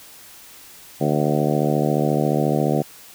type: harmonic tone with a mistuned harmonic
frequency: 74.3 Hz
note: D2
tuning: 21 cents sharp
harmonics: 2 / 3 / 4 / 5 / 6 / 7 / 8 / 9 / 10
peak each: -22 / -24 / -25 / -26 / -27 / -27 / -28 / -29 / -29 dBFS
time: 1-2.83 s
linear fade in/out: 20 ms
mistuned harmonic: 10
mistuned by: +19 cents
effects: white hiss -44 dBFS RMS until 3.14 s